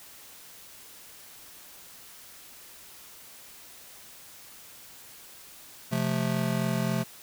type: chord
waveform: square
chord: F major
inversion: second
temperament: just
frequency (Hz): 130.96 / 174.61 / 218.3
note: C3 / F3 / A3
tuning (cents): +2 / 0 / -13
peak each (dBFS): -31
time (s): 5.91-7.04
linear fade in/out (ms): 20
effects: white hiss -49 dBFS RMS until 7.22 s